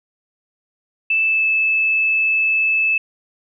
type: tone with pitch glide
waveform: sine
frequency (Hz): 2637 to 2617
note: E7 to E7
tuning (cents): 0 to -13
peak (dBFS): -14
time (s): 1.1-2.98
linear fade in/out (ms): 5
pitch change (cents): -13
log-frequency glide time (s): 1.23-1.46
effects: none